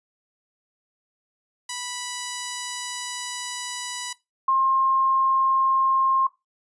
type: tone pair in turn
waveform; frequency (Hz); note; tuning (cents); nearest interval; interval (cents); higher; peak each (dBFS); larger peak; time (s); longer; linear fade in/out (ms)
5% pulse / sine; 984 / 1064.7; B5 / C6; -7 / +30; minor second; 137; second; -17; neither; 1.69-4.13 / 4.48-6.27; first; 5
effects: noise-tail reverb RT60 0.2 s tail -18 dB re dry + resampled to 22050 Hz